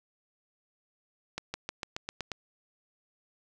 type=accelerating click train; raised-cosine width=0.2 ms; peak=-17 dBFS; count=8; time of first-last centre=1.38-2.317 s; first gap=160 ms; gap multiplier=0.94; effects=none